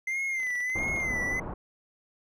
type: tone with vibrato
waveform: triangle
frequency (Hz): 2061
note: C7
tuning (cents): -27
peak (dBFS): -26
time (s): 0.07-1.4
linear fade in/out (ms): 5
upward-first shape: sine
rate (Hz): 1.5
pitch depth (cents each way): 86
type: clicks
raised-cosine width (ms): 0.3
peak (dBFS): -33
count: 12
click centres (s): 0.401 / 0.432 / 0.469 / 0.505 / 0.555 / 0.605 / 0.7 / 0.788 / 0.834 / 0.883 / 0.963 / 1.002
type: low-pass noise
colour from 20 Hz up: pink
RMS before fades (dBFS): -36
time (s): 0.75-1.54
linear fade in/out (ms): 5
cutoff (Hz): 1200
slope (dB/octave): 24
effects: none